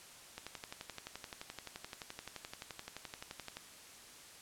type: click train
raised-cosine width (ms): 0.2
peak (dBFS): -26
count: 38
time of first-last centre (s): 0.38-3.57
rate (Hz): 11.6
effects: white hiss -55 dBFS RMS until 4.41 s + low-pass 10000 Hz 12 dB/octave